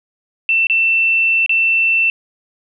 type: tone with dropouts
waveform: sine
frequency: 2680 Hz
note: E7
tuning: 28 cents sharp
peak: -11 dBFS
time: 0.49-2.1 s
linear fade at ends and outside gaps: 1 ms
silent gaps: 0.669-0.698 / 1.462-1.494 s
effects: none